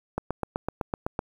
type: click train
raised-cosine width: 1 ms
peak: -13 dBFS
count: 9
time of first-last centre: 0.18-1.191 s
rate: 7.91 Hz
effects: 8-bit